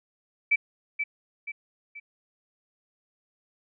sine tone with echo, 2313 Hz, D7, 27 cents flat, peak -18 dBFS, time 0.51-0.56 s, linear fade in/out 10 ms, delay 480 ms, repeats 3, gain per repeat -7 dB, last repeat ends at 2 s, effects none

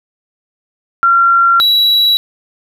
sine / triangle tone pair in turn, 1373 / 3909 Hz, F6 / B7, -30 / -19 cents, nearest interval octave + tritone, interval 1811 cents, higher second, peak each -6 dBFS, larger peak neither, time 1.03-1.6 / 1.6-2.17 s, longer neither, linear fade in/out 0 ms, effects none

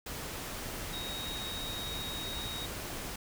sine tone in noise, 3767 Hz, A#7, 17 cents sharp, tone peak -39 dBFS, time 0.93-2.66 s, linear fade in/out 5 ms, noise pink, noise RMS -40 dBFS, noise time 0.06-3.16 s, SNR -2 dB, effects none

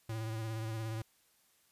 square tone with vibrato, 111.4 Hz, A2, 22 cents sharp, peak -37 dBFS, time 0.09-1.02 s, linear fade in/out 5 ms, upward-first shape sine, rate 17 Hz, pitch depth 34 cents each way, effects white hiss -70 dBFS RMS until 1.71 s + resampled to 32000 Hz

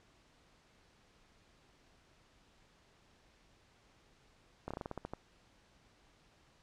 slowing click train, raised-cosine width 1 ms, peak -26 dBFS, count 10, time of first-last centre 4.68-5.135 s, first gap 26 ms, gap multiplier 1.16, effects pink hiss -67 dBFS RMS until 6.62 s + low-pass 6000 Hz 12 dB/octave

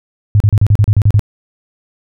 sine tone bursts, 103.83 Hz, G#2, in tune, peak -5 dBFS, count 10, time 0.35-1.194 s, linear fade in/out 0 ms, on 52 ms, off 36 ms, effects none

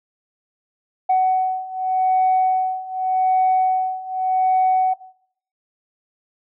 sine beating tone pair, 748 / 748.85 Hz, F#5 / F#5, +19 / +21 cents, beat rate 0.85 Hz, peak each -19 / -17 dBFS, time 1.09-4.94 s, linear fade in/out 10 ms, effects noise-tail reverb RT60 0.6 s tail -17 dB re dry + tanh soft clip ceiling -10 dBFS

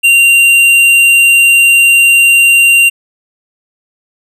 sine tone with hard clipping, 2770 Hz, F7, 15 cents flat, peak -5 dBFS, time 0.03-2.9 s, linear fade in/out 20 ms, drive 9 dB, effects none

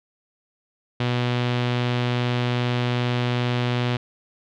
sawtooth tone with low-pass filter, 122.5 Hz, B2, 14 cents flat, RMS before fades -23 dBFS, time 1-3.97 s, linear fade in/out 5 ms, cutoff 3400 Hz, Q 2.1, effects none

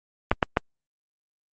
clicks, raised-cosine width 0.5 ms, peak -3 dBFS, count 3, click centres 0.315 / 0.428 / 0.571 s, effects Opus 24 kbps

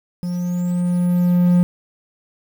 triangle tone with level ramp, 177.1 Hz, F3, 24 cents sharp, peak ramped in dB -19 to -8 dBFS, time 0.23-1.63 s, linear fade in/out 0 ms, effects 7-bit

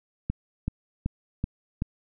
click train, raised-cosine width 5 ms, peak -14 dBFS, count 5, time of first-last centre 0.3-1.821 s, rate 2.63 Hz, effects none

